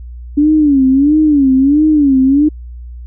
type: tone with vibrato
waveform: sine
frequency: 285 Hz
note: C#4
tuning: 48 cents sharp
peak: -6 dBFS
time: 0.37-2.49 s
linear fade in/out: 10 ms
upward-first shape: sine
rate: 1.5 Hz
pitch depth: 150 cents each way
effects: added 60 Hz sine -26 dBFS peak until 3.06 s